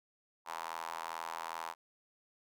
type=tone with high-pass filter; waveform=square; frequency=41.2 Hz; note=E1; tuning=in tune; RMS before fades=-42 dBFS; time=0.45-1.75 s; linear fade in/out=50 ms; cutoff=940 Hz; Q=4; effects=none